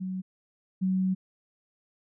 sine tone pair in turn, 186.7 / 187.54 Hz, F#3 / F#3, +16 / +24 cents, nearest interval unison, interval 8 cents, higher second, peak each -30 / -23 dBFS, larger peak second, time 0-0.22 / 0.81-1.15 s, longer second, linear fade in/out 20 ms, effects none

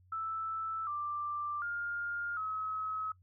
sine tone with pitch steps, 1318 / 1180 / 1410 / 1282 Hz, E6 / D6 / F6 / E6, -1 / +8 / +16 / -49 cents, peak -34 dBFS, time 0.12-3.12 s, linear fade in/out 5 ms, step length 750 ms, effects noise-tail reverb RT60 0.1 s tail -20 dB re dry + added 91 Hz sine -61 dBFS peak until 3.22 s

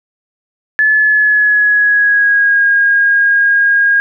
sine tone with pitch glide, 1725 to 1629.1 Hz, A6 to G#6, -35 to -34 cents, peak -7 dBFS, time 0.79-4 s, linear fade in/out 0 ms, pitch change -99 cents, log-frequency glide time 0.9-2.65 s, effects none

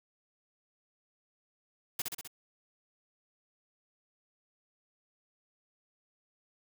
white noise with echo, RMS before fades -33 dBFS, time 1.99-2.02 s, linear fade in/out 5 ms, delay 64 ms, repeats 4, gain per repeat -3 dB, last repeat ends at 2.276 s, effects none

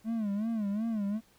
triangle tone with vibrato, 214.1 Hz, A3, 47 cents flat, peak -27 dBFS, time 0.04-1.21 s, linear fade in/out 50 ms, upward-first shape sine, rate 2.7 Hz, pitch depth 130 cents each way, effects pink hiss -64 dBFS RMS until 1.38 s

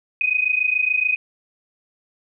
sine tone pair together, 2489 / 2516 Hz, D#7 / D#7, 0 / +19 cents, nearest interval unison, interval 19 cents, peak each -20 dBFS, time 0.21-1.16 s, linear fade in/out 2 ms, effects none

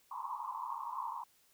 white band-pass noise, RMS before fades -41 dBFS, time 0.11-1.24 s, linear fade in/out 5 ms, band 890 to 1100 Hz, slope 96 dB/octave, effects white hiss -69 dBFS RMS until 1.53 s

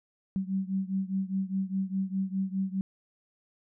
sine beating tone pair, 190 / 194.9 Hz, F#3 / G3, +46 / -10 cents, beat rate 4.9 Hz, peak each -30 / -32 dBFS, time 0.36-2.81 s, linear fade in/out 0 ms, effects none

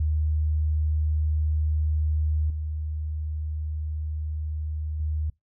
sine tone with level steps, 76.8 Hz, D#2, 22 cents flat, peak -21 / -27 / -24 dBFS, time 0-5.3 s, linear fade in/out 5 ms, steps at 2.5 / 5 s, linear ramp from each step 2 ms, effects noise-tail reverb RT60 0.2 s tail -25 dB re dry

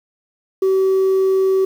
sine tone, 381.9 Hz, G4, 45 cents flat, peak -10 dBFS, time 0.62-1.65 s, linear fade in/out 5 ms, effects tanh soft clip ceiling -11 dBFS + 7-bit

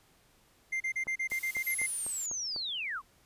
triangle tone bursts, 2095 Hz, C7, 2 cents sharp, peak -28 dBFS, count 10, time 0.72-1.866 s, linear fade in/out 10 ms, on 84 ms, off 34 ms
click train, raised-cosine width 1 ms, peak -31 dBFS, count 7, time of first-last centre 1.07-2.563 s, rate 4.02 Hz
blue noise, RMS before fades -44 dBFS, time 1.3-2.26 s, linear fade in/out 0 ms
sine linear sweep, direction down, 11930 to 987.8 Hz, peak -33 dBFS, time 1.63-3.02 s, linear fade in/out 50 ms
effects pink hiss -65 dBFS RMS until 3.25 s + resampled to 32000 Hz

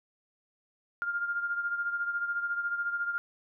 sine beating tone pair, 1402 / 1416 Hz, F6 / F6, +6 / +23 cents, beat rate 14 Hz, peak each -30 / -37 dBFS, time 1.02-3.18 s, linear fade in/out 0 ms, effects none

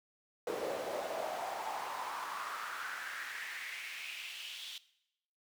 brown noise with high-pass filter sweep, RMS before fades -41 dBFS, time 0.47-4.78 s, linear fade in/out 2 ms, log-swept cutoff 470 to 3400 Hz, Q 4, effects noise-tail reverb RT60 0.8 s tail -18 dB re dry

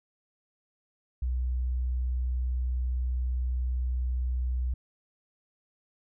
sine tone, 62.4 Hz, B1, 19 cents sharp, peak -26 dBFS, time 1.22-4.74 s, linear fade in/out 5 ms, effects none

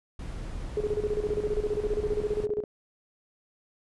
brown noise, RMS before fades -36 dBFS, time 0.19-2.46 s, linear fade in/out 5 ms
sine tone with tremolo, 420 Hz, G#4, 19 cents sharp, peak -24 dBFS, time 0.77-2.64 s, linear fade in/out 2 ms, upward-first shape square, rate 15 Hz, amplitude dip 75%
click train, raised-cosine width 2 ms, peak -26 dBFS, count 15, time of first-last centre 1.29-2.586 s, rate 10.8 Hz
effects resampled to 24000 Hz

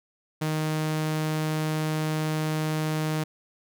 sawtooth tone, 155.56 Hz, D#3, in tune, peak -21 dBFS, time 0.41-3.24 s, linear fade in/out 10 ms, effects none

